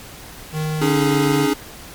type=tone with pitch glide; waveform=square; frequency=155.2 to 145.65 Hz; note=D#3 to D3; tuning=-4 to -14 cents; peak=-21 dBFS; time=0.52-1.48 s; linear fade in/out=50 ms; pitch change=-110 cents; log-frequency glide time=0.79-0.99 s
type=chord; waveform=square; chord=C# suspended second; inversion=none; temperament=equal with one note detuned; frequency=277.2 / 305.3 / 415.3 Hz; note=C#4 / D#4 / G#4; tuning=0 / -33 / 0 cents; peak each=-21 dBFS; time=0.81-1.54 s; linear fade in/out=10 ms
effects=pink hiss -38 dBFS RMS until 1.94 s + MP3 96 kbps